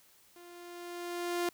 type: tone with level ramp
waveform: sawtooth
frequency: 349.2 Hz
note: F4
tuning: in tune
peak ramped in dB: -48 to -25 dBFS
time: 0.36-1.49 s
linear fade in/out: 2 ms
effects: white hiss -63 dBFS RMS until 1.53 s